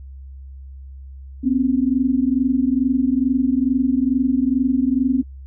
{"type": "tone pair together", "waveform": "sine", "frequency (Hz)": [248.8, 271.1], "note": ["B3", "C#4"], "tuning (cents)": [13, -38], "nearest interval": "minor second", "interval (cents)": 149, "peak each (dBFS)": [-18, -18], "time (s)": [1.43, 5.23], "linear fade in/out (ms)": 20, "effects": ["added 67 Hz sine -34 dBFS peak until 5.46 s"]}